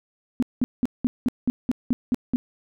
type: tone bursts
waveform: sine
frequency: 246.9 Hz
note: B3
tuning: in tune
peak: -17 dBFS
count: 10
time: 0.4-2.36 s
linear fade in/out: 0 ms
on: 25 ms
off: 190 ms
effects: none